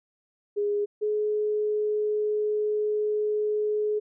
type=tone pair in turn; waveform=sine; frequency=411.5 / 422.8 Hz; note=G#4 / G#4; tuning=-16 / +31 cents; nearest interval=unison; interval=47 cents; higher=second; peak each=-23 dBFS; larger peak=neither; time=0.56-0.86 / 1.01-4 s; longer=second; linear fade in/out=20 ms; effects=none